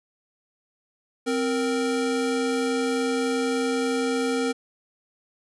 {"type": "tone pair together", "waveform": "square", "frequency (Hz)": [261.6, 466.2], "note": ["C4", "A#4"], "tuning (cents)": [0, 0], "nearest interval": "minor seventh", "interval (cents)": 1000, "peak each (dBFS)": -26, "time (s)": [1.26, 4.53], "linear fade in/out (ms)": 20, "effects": ["resampled to 24000 Hz"]}